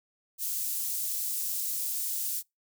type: high-pass noise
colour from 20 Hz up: white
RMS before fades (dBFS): -32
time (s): 0.38-2.43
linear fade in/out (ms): 50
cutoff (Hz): 7100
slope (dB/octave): 12
effects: noise-tail reverb RT60 0.2 s tail -26 dB re dry